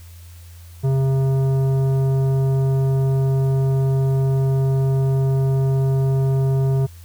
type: tone with tanh clipping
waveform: sine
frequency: 134.2 Hz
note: C3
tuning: 44 cents sharp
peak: -17 dBFS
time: 0.83-6.87 s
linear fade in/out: 20 ms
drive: 12 dB
effects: added 85 Hz sine -38 dBFS peak until 7.04 s + white hiss -50 dBFS RMS until 7.04 s